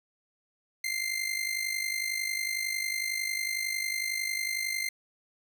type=tone with amplitude modulation; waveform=sawtooth; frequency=2090 Hz; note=C7; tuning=2 cents flat; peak=-23 dBFS; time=0.84-4.89 s; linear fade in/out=5 ms; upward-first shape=sine; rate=51 Hz; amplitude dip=70%; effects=none

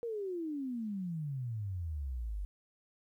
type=exponential sweep; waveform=sine; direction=down; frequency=480 to 47.01 Hz; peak=-35 dBFS; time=0.03-2.45 s; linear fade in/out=0 ms; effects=12-bit

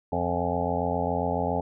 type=harmonic tone with a mistuned harmonic; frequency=87.31 Hz; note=F2; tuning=in tune; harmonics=1 / 2 / 3 / 5 / 6 / 7 / 8 / 9 / 10; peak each=-33 / -33 / -33 / -33 / -33 / -33 / -33 / -33 / -33 dBFS; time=0.12-1.61 s; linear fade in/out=5 ms; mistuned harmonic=10; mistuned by=-49 cents; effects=none

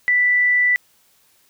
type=tone; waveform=sine; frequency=1975.5 Hz; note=B6; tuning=in tune; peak=-13 dBFS; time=0.08-0.76 s; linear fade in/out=0 ms; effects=white hiss -58 dBFS RMS until 1.49 s

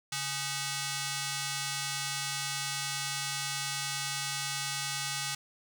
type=ring-modulated tone; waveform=5% pulse; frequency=690 Hz; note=F5; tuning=21 cents flat; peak=-18 dBFS; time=0.12-5.35 s; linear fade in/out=5 ms; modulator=549 Hz; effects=none

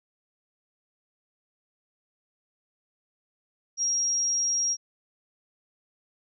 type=tone; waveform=sine; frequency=5630 Hz; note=F8; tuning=13 cents sharp; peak=-23 dBFS; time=3.77-4.77 s; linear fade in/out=50 ms; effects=none

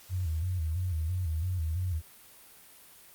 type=tone with vibrato; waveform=sine; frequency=85.2 Hz; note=F2; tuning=42 cents flat; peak=-28 dBFS; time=0.09-2.02 s; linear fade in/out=50 ms; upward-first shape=square; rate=3 Hz; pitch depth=120 cents each way; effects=white hiss -54 dBFS RMS until 3.14 s + Opus 48 kbps

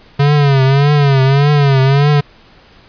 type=tone with vibrato; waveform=square; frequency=140 Hz; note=C#3; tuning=18 cents sharp; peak=-8 dBFS; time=0.19-2.21 s; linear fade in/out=10 ms; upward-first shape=triangle; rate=1.7 Hz; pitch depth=110 cents each way; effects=pink hiss -44 dBFS RMS until 2.88 s + resampled to 11025 Hz

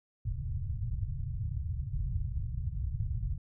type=low-pass noise; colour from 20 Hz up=white; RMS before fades=-34 dBFS; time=0.25-3.38 s; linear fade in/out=5 ms; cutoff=130 Hz; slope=48 dB/octave; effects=none

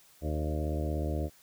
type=harmonic tone with a mistuned harmonic; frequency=76.5 Hz; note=D#2; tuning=29 cents flat; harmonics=1 / 2 / 3 / 4 / 5 / 6 / 7 / 8 / 9; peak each=-31 / -38 / -42 / -38 / -42 / -44 / -42 / -42 / -45 dBFS; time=0.21-1.3 s; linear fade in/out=50 ms; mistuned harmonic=8; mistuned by=-24 cents; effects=white hiss -60 dBFS RMS until 1.42 s

